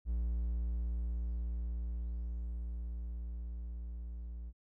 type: tone with level ramp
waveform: triangle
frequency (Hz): 58.27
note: A#1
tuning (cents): 0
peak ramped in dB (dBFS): -29 to -39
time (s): 0.05-4.53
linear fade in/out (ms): 50
effects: none